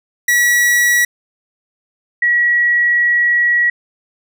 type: tone pair in turn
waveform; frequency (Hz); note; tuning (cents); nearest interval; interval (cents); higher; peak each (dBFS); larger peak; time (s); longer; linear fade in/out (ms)
45% pulse / sine; 1932 / 1921.2; B6 / B6; -39 / -48; unison; 9; first; -10; neither; 0.28-1.05 / 2.22-3.7; second; 5
effects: none